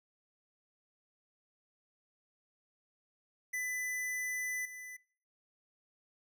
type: tone with level steps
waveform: square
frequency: 2000 Hz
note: B6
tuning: 21 cents sharp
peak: -35 / -45 dBFS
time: 3.53-4.97 s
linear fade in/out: 10 ms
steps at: 4.65 s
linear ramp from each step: 5 ms
effects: noise-tail reverb RT60 0.5 s tail -22 dB re dry